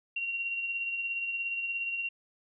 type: tone with tremolo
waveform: sine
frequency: 2752 Hz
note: F7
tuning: 26 cents flat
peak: -29 dBFS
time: 0.16-2.09 s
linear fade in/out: 5 ms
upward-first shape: sine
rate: 17 Hz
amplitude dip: 40%
effects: none